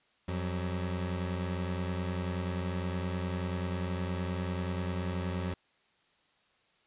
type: tone pair together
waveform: 25% pulse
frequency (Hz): 88.66 / 187.7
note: F2 / F#3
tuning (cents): +27 / +25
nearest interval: octave + minor second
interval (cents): 1298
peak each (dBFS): -29 / -35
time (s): 0.28-5.54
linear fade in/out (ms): 5
effects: white hiss -69 dBFS RMS until 6.86 s + resampled to 8000 Hz